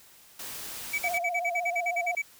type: noise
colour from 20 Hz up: white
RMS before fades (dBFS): -39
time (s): 0.39-1.18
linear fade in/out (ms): 5
type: tone bursts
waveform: triangle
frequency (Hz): 2286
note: D7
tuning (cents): -47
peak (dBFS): -24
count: 13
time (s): 0.93-2.221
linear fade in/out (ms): 10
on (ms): 55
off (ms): 48
type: tone with vibrato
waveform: sine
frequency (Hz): 698.5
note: F5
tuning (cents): 0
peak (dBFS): -29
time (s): 1.04-2.15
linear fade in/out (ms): 2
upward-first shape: triangle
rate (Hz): 16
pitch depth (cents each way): 69
effects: white hiss -55 dBFS RMS until 2.39 s